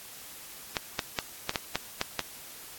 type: clicks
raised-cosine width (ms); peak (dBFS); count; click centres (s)
0.2; -10; 8; 0.768 / 0.992 / 1.188 / 1.494 / 1.558 / 1.756 / 2.014 / 2.193
effects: white hiss -46 dBFS RMS until 2.78 s + AAC 64 kbps